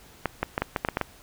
clicks, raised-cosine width 0.5 ms, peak -9 dBFS, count 9, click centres 0.257 / 0.43 / 0.579 / 0.62 / 0.762 / 0.849 / 0.887 / 0.971 / 1.013 s, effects pink hiss -52 dBFS RMS until 1.22 s

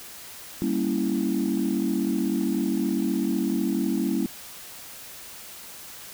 sine chord, G diminished seventh, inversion none, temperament equal with one note detuned, 197.36 / 233.1 / 277.2 / 329.6 Hz, G3 / Bb3 / Db4 / Fb4, +12 / 0 / 0 / 0 cents, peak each -27 dBFS, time 0.62-4.26 s, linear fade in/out 0 ms, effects tanh soft clip ceiling -15 dBFS + white hiss -42 dBFS RMS until 6.13 s

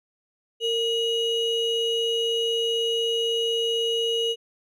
triangle ring-modulated tone, 1679 Hz, G#6, 18 cents sharp, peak -17 dBFS, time 0.6-4.36 s, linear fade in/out 50 ms, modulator 1220 Hz, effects none

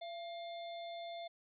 harmonic tone with a mistuned harmonic, 708 Hz, F5, 23 cents sharp, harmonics 1 / 3 / 5 / 6, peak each -43 / -56 / -53 / -61 dBFS, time 0.01-1.28 s, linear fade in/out 10 ms, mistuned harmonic 1, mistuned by -69 cents, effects none

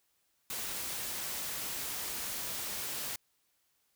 white noise, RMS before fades -38 dBFS, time 0.5-3.16 s, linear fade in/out 2 ms, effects white hiss -75 dBFS RMS until 3.95 s

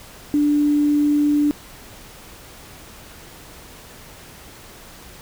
sine tone with quantisation, 293.7 Hz, D4, in tune, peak -14 dBFS, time 0.34-1.51 s, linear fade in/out 0 ms, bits 7, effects pink hiss -42 dBFS RMS until 5.21 s

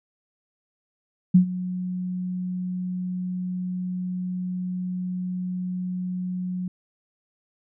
sine tone with ADSR envelope, 182 Hz, F#3, 28 cents flat, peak -9 dBFS, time 1.34-6.68 s, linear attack 11 ms, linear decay 100 ms, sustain -17 dB, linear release 3 ms, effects none

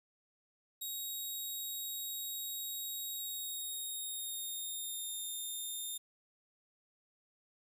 5% pulse tone with pitch glide, 3788 to 3640 Hz, A#7 to A#7, +27 to -42 cents, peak -32 dBFS, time 0.81-5.98 s, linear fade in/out 10 ms, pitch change -69 cents, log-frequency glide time 3.11-5.33 s, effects 11-bit

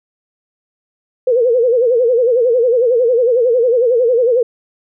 sine tone with vibrato, 483.3 Hz, B4, 38 cents flat, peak -9 dBFS, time 1.27-4.43 s, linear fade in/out 5 ms, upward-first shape sine, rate 11 Hz, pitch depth 120 cents each way, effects none

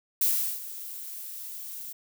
violet noise with ADSR envelope, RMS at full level -23 dBFS, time 0.21-1.93 s, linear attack 6 ms, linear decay 380 ms, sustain -16 dB, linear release 11 ms, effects none

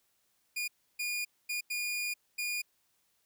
sawtooth tone bursts at uneven times, 2434 Hz, D#7, 39 cents flat, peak -29 dBFS, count 5, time 0.56-0.68 / 0.99-1.25 / 1.49-1.61 / 1.7-2.14 / 2.38-2.62 s, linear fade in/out 10 ms, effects white hiss -74 dBFS RMS until 3.25 s

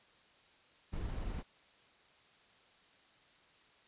brown noise with amplitude modulation, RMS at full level -38 dBFS, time 0.92-1.43 s, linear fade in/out 20 ms, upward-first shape sine, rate 24 Hz, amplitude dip 25%, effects white hiss -65 dBFS RMS until 3.87 s + resampled to 8000 Hz

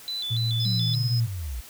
sine tone with vibrato, 3729 Hz, A#7, in tune, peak -28 dBFS, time 0.08-0.95 s, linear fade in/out 0 ms, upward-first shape square, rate 3.5 Hz, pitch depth 120 cents each way
sine tone with pitch glide, 115.2 to 117.42 Hz, A#2 to A#2, -20 to +13 cents, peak -23 dBFS, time 0.3-1.28 s, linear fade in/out 20 ms, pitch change +33 cents, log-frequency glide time 0.85-0.97 s
triangle tone, 5100 Hz, D#8, 42 cents sharp, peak -29 dBFS, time 0.6-1.2 s, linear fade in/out 2 ms
sine linear sweep, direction down, 196 to 53.9 Hz, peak -29 dBFS, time 0.65-1.61 s, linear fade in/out 10 ms
effects white hiss -46 dBFS RMS until 1.69 s

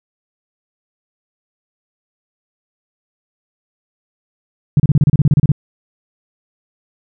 sine tone bursts, 144.5 Hz, D3, 28 cents flat, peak -6 dBFS, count 13, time 4.77-5.518 s, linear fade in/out 2 ms, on 28 ms, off 32 ms, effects none

